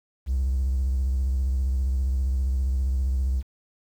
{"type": "tone with vibrato", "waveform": "triangle", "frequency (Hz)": 65.41, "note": "C2", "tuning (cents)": 0, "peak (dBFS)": -18, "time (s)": [0.26, 3.43], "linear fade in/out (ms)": 50, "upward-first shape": "triangle", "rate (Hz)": 15, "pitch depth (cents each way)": 110, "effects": ["tanh soft clip ceiling -17 dBFS", "9-bit"]}